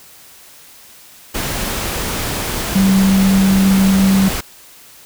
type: tone in noise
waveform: sine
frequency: 192.8 Hz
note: G3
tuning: 28 cents flat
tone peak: -9 dBFS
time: 2.75-4.29 s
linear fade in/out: 10 ms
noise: pink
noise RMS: -21 dBFS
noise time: 1.34-4.41 s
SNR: +9 dB
effects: white hiss -42 dBFS RMS until 5.05 s